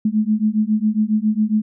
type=beating tone pair; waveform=sine; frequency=211 / 218.3 Hz; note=G#3 / A3; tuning=+28 / -13 cents; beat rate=7.3 Hz; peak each=-18 dBFS; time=0.05-1.62 s; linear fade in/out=5 ms; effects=none